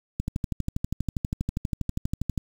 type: click train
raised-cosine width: 5 ms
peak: -14 dBFS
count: 28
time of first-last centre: 0.2-2.377 s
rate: 12.4 Hz
effects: 7-bit